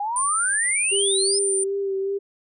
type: exponential sweep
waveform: sine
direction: up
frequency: 796 to 5274 Hz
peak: -23 dBFS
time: 0-1.39 s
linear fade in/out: 5 ms
type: tone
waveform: sine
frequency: 9100 Hz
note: C#9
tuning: 44 cents sharp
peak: -21 dBFS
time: 0.16-1.64 s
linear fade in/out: 5 ms
type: tone with vibrato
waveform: sine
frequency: 392 Hz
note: G4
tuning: in tune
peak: -22 dBFS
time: 0.91-2.19 s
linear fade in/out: 20 ms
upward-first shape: sine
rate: 2.6 Hz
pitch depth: 27 cents each way
effects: none